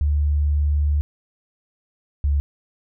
sine tone pair in turn, 73.42 / 71.41 Hz, D2 / D2, 0 / -48 cents, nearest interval unison, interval 48 cents, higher first, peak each -16 dBFS, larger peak neither, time 0.01-1.01 / 2.24-2.4 s, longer first, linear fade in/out 0 ms, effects none

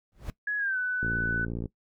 brown noise with exponential growth, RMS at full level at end -31 dBFS, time 0.12-0.3 s, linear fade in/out 0 ms, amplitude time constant 39 ms
sine tone with pitch glide, 1680 to 1496.7 Hz, G#6 to F#6, +19 to +19 cents, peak -26 dBFS, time 0.47-1.45 s, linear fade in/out 5 ms, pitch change -200 cents, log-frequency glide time 0.58-0.78 s
click train, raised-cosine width 3 ms, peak -21 dBFS, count 37, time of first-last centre 1.03-1.657 s, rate 57.4 Hz
effects noise-tail reverb RT60 0.1 s tail -19 dB re dry

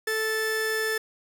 45% pulse tone pair together, 438.8 / 1755.2 Hz, A4 / A6, -5 / -5 cents, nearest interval 2 octaves, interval 2400 cents, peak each -28 dBFS, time 0.07-0.98 s, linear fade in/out 5 ms, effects none

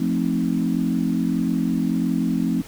sine chord, F dominant seventh, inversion none, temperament equal, 174.61 / 220 / 261.6 / 311.1 Hz, F3 / A3 / C4 / Eb4, 0 / 0 / 0 / 0 cents, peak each -24 / -24 / -23 / -28 dBFS, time 0-2.62 s, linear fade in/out 5 ms, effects pink hiss -43 dBFS RMS until 2.67 s

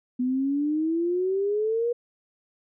sine exponential sweep, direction up, 246.9 to 483.1 Hz, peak -22 dBFS, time 0.19-1.93 s, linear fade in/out 10 ms, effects none

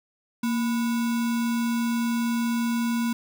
sine tone with sample-and-hold, 233.1 Hz, A#3, in tune, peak -22 dBFS, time 0.43-3.13 s, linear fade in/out 5 ms, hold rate 1225 Hz, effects none

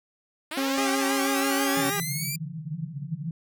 5% pulse linear sweep, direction up, 291.9 to 2400 Hz, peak -20 dBFS, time 0.51-2.36 s, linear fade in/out 5 ms
sawtooth tone with pitch glide, 271.2 to 276.7 Hz, C#4 to C#4, -38 to -3 cents, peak -21 dBFS, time 0.57-1.9 s, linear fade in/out 5 ms, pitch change +35 cents, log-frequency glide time 0.84-1.69 s
10% pulse tone with vibrato, 396.6 Hz, G4, 20 cents sharp, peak -19 dBFS, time 0.78-2 s, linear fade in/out 0 ms, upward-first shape sine, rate 6.2 Hz, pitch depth 56 cents each way
pink band-pass noise, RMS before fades -34 dBFS, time 1.77-3.31 s, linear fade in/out 2 ms, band 140 to 170 Hz, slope 96 dB/octave
effects none

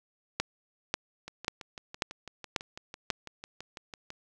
two click trains, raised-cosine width 0.2 ms, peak -24 / -10 dBFS, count 18 / 6, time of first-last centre 1.28-4.104 / 0.4-3.103 s, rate 6.02 / 1.85 Hz, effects none

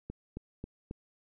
click train, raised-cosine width 3 ms, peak -26 dBFS, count 4, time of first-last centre 0.1-0.911 s, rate 3.7 Hz, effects none

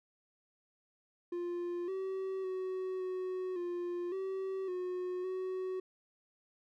triangle tone with pitch steps, 349.8 / 381.5 / 373.8 / 370.2 / 351.3 / 382.6 / 363.3 / 373 Hz, F4 / G4 / F#4 / F#4 / F4 / G4 / F#4 / F#4, +3 / -47 / +18 / +1 / +10 / -42 / -32 / +14 cents, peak -33 dBFS, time 1.32-5.8 s, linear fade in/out 5 ms, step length 560 ms, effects none

